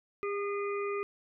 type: harmonic tone with a mistuned harmonic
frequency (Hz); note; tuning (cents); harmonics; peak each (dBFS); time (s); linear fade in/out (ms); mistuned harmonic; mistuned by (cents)
407.5; G#4; -33; 1 / 3 / 5 / 6; -32 / -38 / -45 / -44; 0.23-1.03; 0; 1; -16
effects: none

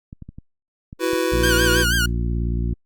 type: clicks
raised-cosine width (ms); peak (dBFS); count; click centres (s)
5; -23; 7; 0.129 / 0.223 / 0.29 / 0.385 / 0.929 / 1.133 / 1.395
type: chord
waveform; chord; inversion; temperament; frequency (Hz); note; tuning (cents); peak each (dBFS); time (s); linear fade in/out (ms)
square; E suspended second; none; just; 329.6 / 370.8 / 494.4; E4 / F#4 / B4; 0 / +4 / +2; -24; 0.99-1.86; 50
type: harmonic tone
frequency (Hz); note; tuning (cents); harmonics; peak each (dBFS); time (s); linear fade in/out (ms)
58.27; A#1; 0; 1 / 2 / 3 / 4 / 5 / 6; -21 / -26 / -30 / -32 / -37 / -36; 1.32-2.74; 5
type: tone with vibrato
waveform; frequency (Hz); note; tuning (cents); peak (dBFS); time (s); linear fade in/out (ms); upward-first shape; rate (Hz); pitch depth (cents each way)
sawtooth; 1514; F#6; +39; -15; 1.43-2.06; 5; sine; 6.2; 110
effects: Opus 48 kbps

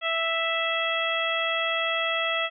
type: harmonic tone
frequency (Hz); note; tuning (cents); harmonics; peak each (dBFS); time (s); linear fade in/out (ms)
659.3; E5; 0; 1 / 2 / 3 / 4 / 5; -30 / -30 / -30 / -30 / -30; 0.01-2.5; 50
effects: none

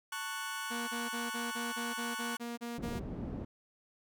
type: chord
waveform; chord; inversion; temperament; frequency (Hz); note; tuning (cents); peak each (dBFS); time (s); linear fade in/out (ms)
sawtooth; F# minor; first; just; 888 / 1110 / 1480; A5 / C#6 / F#6; +16 / +2 / 0; -41 / -38 / -36; 0.12-2.37; 5
type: tone bursts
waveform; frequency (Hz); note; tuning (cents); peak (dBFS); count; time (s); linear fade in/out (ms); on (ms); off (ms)
sawtooth; 236.4; A#3; +24; -34; 11; 0.7-3; 20; 180; 32
type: low-pass noise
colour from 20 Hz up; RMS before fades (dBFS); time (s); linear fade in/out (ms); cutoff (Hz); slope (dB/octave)
white; -40; 2.78-3.45; 5; 260; 12
effects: none

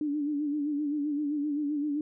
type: tone with vibrato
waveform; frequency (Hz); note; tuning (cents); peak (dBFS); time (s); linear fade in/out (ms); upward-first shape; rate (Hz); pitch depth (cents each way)
sine; 293.7; D4; 0; -27; 0.01-2.01; 2; sine; 7.7; 62
effects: none

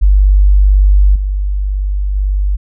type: tone with level steps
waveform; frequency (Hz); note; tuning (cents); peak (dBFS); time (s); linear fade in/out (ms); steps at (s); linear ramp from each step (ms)
sine; 49; G1; 0; -4 / -12 / -10; 0.01-2.57; 20; 1.15 / 2.15; 10
effects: none

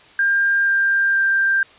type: tone with pitch steps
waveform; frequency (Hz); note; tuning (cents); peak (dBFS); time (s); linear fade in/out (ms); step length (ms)
sine; 1600 / 1590.8 / 1581.6; G6 / G6 / G6; +35 / +25 / +15; -14; 0.19-1.63; 2; 480
effects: white hiss -47 dBFS RMS until 1.78 s + resampled to 8000 Hz

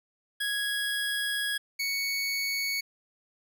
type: tone pair in turn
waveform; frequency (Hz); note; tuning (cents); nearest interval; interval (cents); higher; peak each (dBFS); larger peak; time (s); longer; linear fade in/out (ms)
25% pulse; 1661.2 / 2224; G#6 / C#7; 0 / +5; perfect fourth; 505; second; -24; neither; 0.4-1.58 / 1.79-2.81; first; 10
effects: none

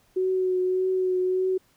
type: tone with vibrato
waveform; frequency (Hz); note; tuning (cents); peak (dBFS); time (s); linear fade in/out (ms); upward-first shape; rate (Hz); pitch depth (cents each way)
sine; 370.8; F#4; +4; -21; 0.16-1.58; 10; triangle; 1.7; 22
effects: pink hiss -63 dBFS RMS until 1.76 s

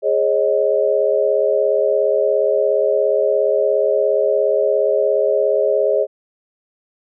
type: chord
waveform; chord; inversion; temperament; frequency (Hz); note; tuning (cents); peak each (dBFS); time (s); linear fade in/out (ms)
sine; Ab suspended fourth; none; equal with one note detuned; 415.3 / 545.2 / 622.3; Ab4 / Db5 / Eb5; 0 / -29 / 0; -18 / -17 / -18; 0.02-6.07; 50
effects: none

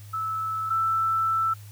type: tone pair in turn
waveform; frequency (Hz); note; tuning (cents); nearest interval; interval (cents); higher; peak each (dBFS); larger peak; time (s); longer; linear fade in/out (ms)
sine; 1308 / 1325.5; E6 / E6; -14 / +9; unison; 23; second; -26 / -21; second; 0.13-0.7 / 0.7-1.54; second; 10
effects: added 103 Hz sine -41 dBFS peak until 1.71 s + white hiss -53 dBFS RMS until 1.71 s

